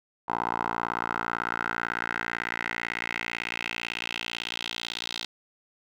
10% pulse tone with band-pass filter sweep, 58 Hz, A#1, 8 cents flat, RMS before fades -32 dBFS, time 0.28-5.26 s, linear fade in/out 10 ms, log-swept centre 970 to 3900 Hz, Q 3.2, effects none

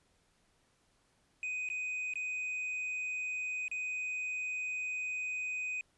triangle tone with dropouts, 2500 Hz, D#7, 8 cents sharp, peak -33 dBFS, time 1.43-5.81 s, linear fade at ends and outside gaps 1 ms, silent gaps 1.689-1.7 / 2.137-2.156 / 3.681-3.714 s, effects pink hiss -72 dBFS RMS until 5.97 s + resampled to 24000 Hz

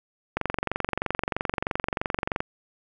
click train, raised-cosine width 0.5 ms, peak -10 dBFS, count 48, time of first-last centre 0.37-2.405 s, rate 23.1 Hz, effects none

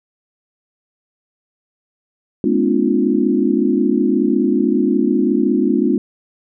sine tone cluster, 209.3 / 243 / 268.4 / 304.8 / 354.2 Hz, G#3 / B3 / C4 / D#4 / F4, +14 / -28 / +44 / -36 / +24 cents, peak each -19 dBFS, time 2.44-5.98 s, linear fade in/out 2 ms, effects none

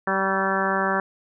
harmonic tone with a mistuned harmonic, 193 Hz, G3, 27 cents flat, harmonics 1 / 2 / 3 / 4 / 5 / 6 / 7 / 8 / 9, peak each -29 / -29 / -29 / -29 / -29 / -29 / -29 / -29 / -29 dBFS, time 0.07-1 s, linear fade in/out 2 ms, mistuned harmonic 6, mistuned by -24 cents, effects none

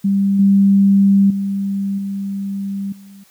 sine tone with level steps, 197.4 Hz, G3, 12 cents sharp, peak -12 / -8 / -17 / -20 / -37 dBFS, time 0.04-3.24 s, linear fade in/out 10 ms, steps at 0.39 / 1.3 / 1.98 / 2.92 s, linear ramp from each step 5 ms, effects white hiss -52 dBFS RMS until 3.3 s

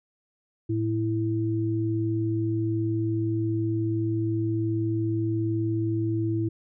sine tone pair together, 110.72 / 329.6 Hz, A2 / E4, +11 / 0 cents, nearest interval octave + perfect fifth, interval 1889 cents, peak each -26 dBFS, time 0.69-6.49 s, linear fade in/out 10 ms, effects none

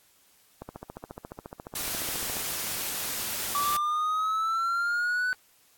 click train, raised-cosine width 1 ms, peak -24 dBFS, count 26, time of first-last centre 0.62-2.368 s, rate 14.3 Hz
white noise, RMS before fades -32 dBFS, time 1.75-3.77 s, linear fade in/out 5 ms
triangle exponential sweep, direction up, 1149 to 1504 Hz, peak -23 dBFS, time 3.55-5.33 s, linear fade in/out 0 ms
effects white hiss -62 dBFS RMS until 5.77 s + AAC 64 kbps

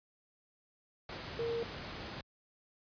sine tone in noise, 464.4 Hz, A#4, 7 cents flat, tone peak -33 dBFS, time 1.39-1.63 s, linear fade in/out 2 ms, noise pink, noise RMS -43 dBFS, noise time 1.09-2.21 s, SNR +7 dB, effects high-pass 60 Hz 12 dB/octave + resampled to 11025 Hz

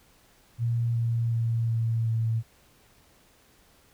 sine tone with pitch steps, 117.4 / 116.32 / 115.25 / 114.19 / 113.14 Hz, A#2 / A#2 / A#2 / A#2 / A2, +13 / -3 / -19 / -35 / +49 cents, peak -23 dBFS, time 0.58-2.43 s, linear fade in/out 50 ms, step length 370 ms, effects pink hiss -60 dBFS RMS until 3.93 s

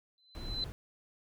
sine tone with exponential growth, 4041 Hz, B7, 39 cents sharp, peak -30 dBFS, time 0.18-0.64 s, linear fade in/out 1 ms, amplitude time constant 100 ms
brown noise, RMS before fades -41 dBFS, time 0.35-0.72 s, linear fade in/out 0 ms
effects none

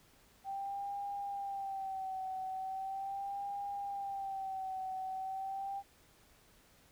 sine tone with vibrato, 780 Hz, G5, 9 cents flat, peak -37 dBFS, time 0.44-5.83 s, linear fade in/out 50 ms, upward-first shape sine, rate 0.39 Hz, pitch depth 54 cents each way, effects pink hiss -65 dBFS RMS until 6.91 s

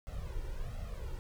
brown noise with flanger, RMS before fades -39 dBFS, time 0.07-1.19 s, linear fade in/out 0 ms, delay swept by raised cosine 1.5 to 2.18 ms, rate 1.4 Hz, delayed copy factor +0.95, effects none

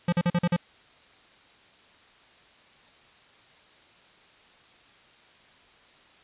square tone bursts, 174.61 Hz, F3, in tune, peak -21 dBFS, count 6, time 0.08-0.565 s, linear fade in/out 5 ms, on 45 ms, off 43 ms, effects white hiss -56 dBFS RMS until 6.23 s + resampled to 8000 Hz

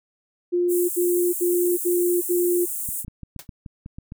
sine tone bursts, 352.9 Hz, F4, 18 cents sharp, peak -18 dBFS, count 5, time 0.52-2.658 s, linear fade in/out 20 ms, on 370 ms, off 72 ms
pink high-pass noise, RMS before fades -29 dBFS, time 0.68-3.05 s, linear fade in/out 50 ms, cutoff 7900 Hz, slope 48 dB/octave
clicks, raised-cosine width 5 ms, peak -24 dBFS, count 10, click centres 2.889 / 3.047 / 3.081 / 3.233 / 3.363 / 3.492 / 3.662 / 3.861 / 3.985 / 4.121 s
white noise with exponential decay, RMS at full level -33 dBFS, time 3.39-3.47 s, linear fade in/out 2 ms, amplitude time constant 17 ms
effects none

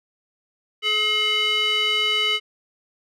square tone with band-pass filter, 426.2 Hz, G#4, 45 cents sharp, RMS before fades -21 dBFS, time 0.82-2.4 s, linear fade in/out 50 ms, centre 2700 Hz, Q 9, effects none

